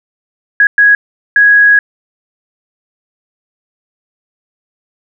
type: tone bursts at uneven times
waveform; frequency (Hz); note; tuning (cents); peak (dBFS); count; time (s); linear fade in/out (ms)
sine; 1661.2; G#6; 0; -3; 3; 0.6-0.67 / 0.78-0.95 / 1.36-1.79; 2
effects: none